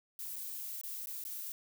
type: noise with dropouts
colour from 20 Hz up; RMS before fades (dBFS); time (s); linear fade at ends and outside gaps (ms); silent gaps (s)
violet; -42; 0.19-1.52; 1; 0.359-0.363 / 0.813-0.835 / 1.059-1.07 / 1.239-1.25
effects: none